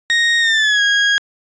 30% pulse tone with pitch glide, 1864.7 to 1642.2 Hz, A#6 to G#6, 0 to -20 cents, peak -9 dBFS, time 0.1-1.18 s, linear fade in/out 0 ms, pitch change -220 cents, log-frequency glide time 0.4-0.82 s, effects resampled to 16000 Hz

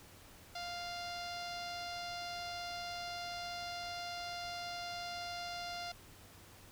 sawtooth tone with low-pass filter, 698.5 Hz, F5, in tune, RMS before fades -43 dBFS, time 0.55-5.92 s, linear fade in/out 5 ms, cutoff 4800 Hz, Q 3.3, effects added 95 Hz sine -63 dBFS peak until 6.71 s + pink hiss -58 dBFS RMS until 6.71 s

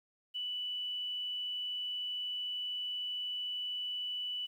sine tone, 2969 Hz, F#7, 5 cents sharp, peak -35 dBFS, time 0.34-4.47 s, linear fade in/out 20 ms, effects 11-bit

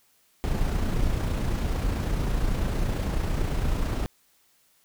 brown noise with amplitude modulation, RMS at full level -24 dBFS, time 0.44-4.06 s, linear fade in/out 0 ms, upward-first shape sine, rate 29 Hz, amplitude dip 35%, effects white hiss -64 dBFS RMS until 4.84 s

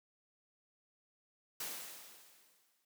white noise with exponential decay, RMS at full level -40 dBFS, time 1.6-2.85 s, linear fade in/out 5 ms, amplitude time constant 270 ms, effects noise-tail reverb RT60 0.1 s tail -26 dB re dry + high-pass 200 Hz 12 dB/octave

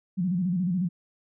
sine tone with vibrato, 180 Hz, F#3, 47 cents flat, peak -23 dBFS, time 0.17-0.89 s, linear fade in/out 20 ms, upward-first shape square, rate 14 Hz, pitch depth 94 cents each way, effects none

